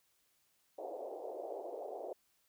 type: band-pass noise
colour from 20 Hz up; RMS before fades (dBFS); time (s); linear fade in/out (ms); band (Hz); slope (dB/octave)
white; -44; 0.78-2.13; 5; 360 to 720; 48
effects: white hiss -75 dBFS RMS until 2.48 s